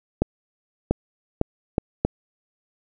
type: accelerating click train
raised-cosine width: 2 ms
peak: -5 dBFS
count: 5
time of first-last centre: 0.22-2.05 s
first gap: 690 ms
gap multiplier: 0.73
effects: none